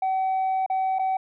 sine tone with dropouts, 760 Hz, F#5, 46 cents sharp, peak -19 dBFS, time 0.02-1.17 s, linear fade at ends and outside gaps 5 ms, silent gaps 0.663-0.699 / 0.987-0.993 s, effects tanh soft clip ceiling -20 dBFS

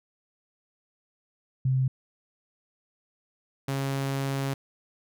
sine / sawtooth tone pair in turn, 130.81 / 136.78 Hz, C3 / C#3, 0 / -23 cents, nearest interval minor second, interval 77 cents, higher second, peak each -21 / -23 dBFS, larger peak first, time 1.65-1.88 / 3.68-4.54 s, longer second, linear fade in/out 5 ms, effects none

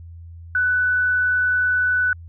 sine tone with frequency modulation, 1491 Hz, F#6, 13 cents sharp, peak -16 dBFS, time 0.55-2.13 s, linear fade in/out 2 ms, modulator 30.7 Hz, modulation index 0.21, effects added 84 Hz sine -36 dBFS peak until 2.28 s

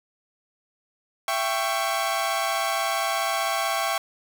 sawtooth chord, C# diminished, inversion first, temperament equal with one note detuned, 668.5 / 784 / 1108.7 Hz, E5 / G5 / C#6, +24 / 0 / 0 cents, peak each -24 dBFS, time 1.28-3.98 s, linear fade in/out 2 ms, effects none

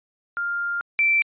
sine tone pair in turn, 1400 / 2338 Hz, F6 / D7, +4 / -8 cents, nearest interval major sixth, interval 888 cents, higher second, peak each -23 / -16 dBFS, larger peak second, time 0.37-0.81 / 0.99-1.22 s, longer first, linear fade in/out 0 ms, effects resampled to 8000 Hz

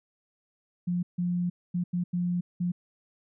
sine tone bursts at uneven times, 176.6 Hz, F3, 20 cents sharp, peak -25 dBFS, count 6, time 0.87-1.03 / 1.18-1.5 / 1.74-1.84 / 1.93-2.04 / 2.13-2.41 / 2.6-2.72 s, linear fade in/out 10 ms, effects none

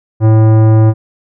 sine tone with tanh clipping, 110 Hz, A2, in tune, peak -6 dBFS, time 0.2-0.94 s, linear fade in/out 50 ms, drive 16 dB, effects none

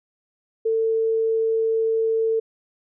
sine tone, 447.8 Hz, A4, 30 cents sharp, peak -18 dBFS, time 0.65-2.4 s, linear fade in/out 10 ms, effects none

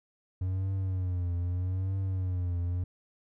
triangle tone with vibrato, 91.6 Hz, F#2, 17 cents flat, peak -26 dBFS, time 0.41-2.84 s, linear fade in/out 5 ms, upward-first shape triangle, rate 0.8 Hz, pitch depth 98 cents each way, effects none

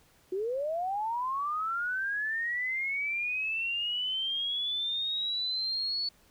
sine linear sweep, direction up, 358.9 to 4451 Hz, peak -29 dBFS, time 0.32-6.09 s, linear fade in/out 5 ms, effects pink hiss -63 dBFS RMS until 6.3 s

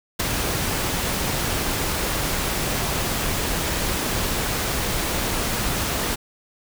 pink noise with ADSR envelope, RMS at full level -19 dBFS, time 0.19-6.16 s, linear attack 12 ms, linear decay 9 ms, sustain -5 dB, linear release 18 ms, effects none

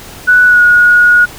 sine tone with pitch glide, 1480 to 1448.7 Hz, F#6 to F#6, 0 to -37 cents, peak -3 dBFS, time 0.27-1.26 s, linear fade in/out 20 ms, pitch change -37 cents, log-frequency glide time 0.46-0.61 s, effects pink hiss -31 dBFS RMS until 1.38 s

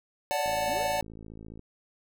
square chord, D major seventh, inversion third, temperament equal with one note detuned, 565.4 / 587.3 / 740 / 880 Hz, C#5 / D5 / F#5 / A5, +34 / 0 / 0 / 0 cents, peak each -37 / -32 / -32 / -33 dBFS, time 0.31-1.01 s, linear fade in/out 0 ms
click train, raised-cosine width 3 ms, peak -32 dBFS, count 63, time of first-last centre 0.46-1.593 s, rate 54.7 Hz
triangle linear sweep, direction up, 196.4 to 587.3 Hz, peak -37 dBFS, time 0.67-0.88 s, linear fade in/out 10 ms
effects none

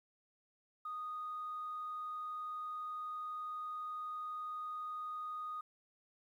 sine tone, 1239 Hz, D#6, 8 cents flat, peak -39 dBFS, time 0.85-5.61 s, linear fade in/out 5 ms, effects tanh soft clip ceiling -35 dBFS + 12-bit

